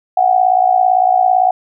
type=tone with amplitude modulation; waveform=sine; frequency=740 Hz; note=F#5; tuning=in tune; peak=-5 dBFS; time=0.17-1.51 s; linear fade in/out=5 ms; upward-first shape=sine; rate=57.8 Hz; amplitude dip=80%; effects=none